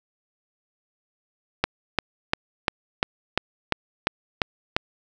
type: click train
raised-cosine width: 0.3 ms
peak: -3 dBFS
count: 10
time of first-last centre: 1.64-4.765 s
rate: 2.88 Hz
effects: none